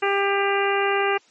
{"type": "harmonic tone", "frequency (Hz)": 397.9, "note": "G4", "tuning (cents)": 26, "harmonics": [1, 2, 3, 4, 5, 6, 7], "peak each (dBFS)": [-22, -25, -27, -28, -29, -30, -30], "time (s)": [0.02, 1.18], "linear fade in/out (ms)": 10, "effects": ["white hiss -57 dBFS RMS until 1.3 s", "MP3 32 kbps"]}